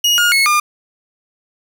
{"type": "tone with pitch steps", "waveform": "30% pulse", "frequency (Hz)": [2881, 1428, 2187, 1206], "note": ["F#7", "F6", "C#7", "D6"], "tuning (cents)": [-47, 38, -24, 46], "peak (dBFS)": -8, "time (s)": [0.04, 0.6], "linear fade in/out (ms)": 5, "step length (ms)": 140, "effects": []}